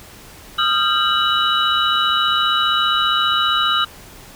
sine tone cluster, 1239 / 1374 / 1575 / 2963 / 3838 Hz, D#6 / F6 / G6 / F#7 / A#7, -8 / -29 / +8 / +2 / +50 cents, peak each -20 / -20 / -26 / -20 / -21 dBFS, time 0.58-3.85 s, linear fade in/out 10 ms, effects pink hiss -41 dBFS RMS until 4.35 s

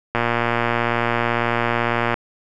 click train, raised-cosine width 0.5 ms, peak -4 dBFS, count 236, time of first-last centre 0.15-2.142 s, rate 118 Hz, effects none

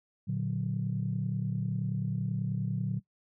sine chord, Bb augmented, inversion none, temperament equal, 116.54 / 146.83 / 185 Hz, Bb2 / D3 / F#3, 0 / 0 / 0 cents, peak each -33 dBFS, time 0.27-3 s, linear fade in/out 20 ms, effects noise-tail reverb RT60 0.1 s tail -19 dB re dry + tanh soft clip ceiling -20 dBFS

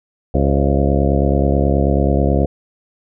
harmonic tone with a mistuned harmonic, 69.3 Hz, C#2, in tune, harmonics 1 / 2 / 3 / 4 / 5 / 6 / 7 / 8 / 9 / 10, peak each -16 / -19 / -21 / -22 / -23 / -24 / -24 / -25 / -26 / -26 dBFS, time 0.34-2.46 s, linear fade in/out 5 ms, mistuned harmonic 7, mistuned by +80 cents, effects none

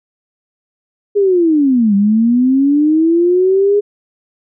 sine linear two-way sweep, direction down then up, 415.3 to 196 to 415.3 Hz, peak -8 dBFS, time 1.15-3.81 s, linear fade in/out 20 ms, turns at 1.95 s, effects none

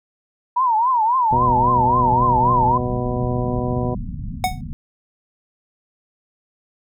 sine tone with vibrato, 950 Hz, A#5, 33 cents sharp, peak -14 dBFS, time 0.56-2.78 s, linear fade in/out 10 ms, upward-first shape triangle, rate 3.7 Hz, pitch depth 200 cents each way
pink low-pass noise, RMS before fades -28 dBFS, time 1.31-4.73 s, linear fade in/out 0 ms, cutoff 250 Hz, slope 96 dB/octave
harmonic tone, 123.47 Hz, B2, in tune, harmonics 1 / 2 / 3 / 4 / 5 / 6 / 8, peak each -23 / -26 / -28 / -29 / -30 / -31 / -32 dBFS, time 1.32-3.95 s, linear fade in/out 10 ms
square tone with exponential decay, 740 Hz, F#5, in tune, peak -14 dBFS, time 4.44-4.61 s, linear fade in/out 1 ms, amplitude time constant 35 ms
effects none

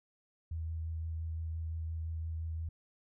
sine tone with vibrato, 81 Hz, E2, 30 cents flat, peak -35 dBFS, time 0.51-2.69 s, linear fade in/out 5 ms, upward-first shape sine, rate 5.8 Hz, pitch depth 14 cents each way, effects none

